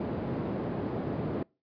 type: band-pass noise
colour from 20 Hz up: white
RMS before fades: -33 dBFS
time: 0-1.43 s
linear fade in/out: 5 ms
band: 110 to 360 Hz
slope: 12 dB/octave
effects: noise-tail reverb RT60 0.3 s tail -25 dB re dry + resampled to 11025 Hz